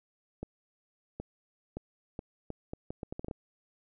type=accelerating click train; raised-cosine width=2 ms; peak=-24 dBFS; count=13; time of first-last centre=0.43-3.312 s; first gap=770 ms; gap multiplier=0.74; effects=none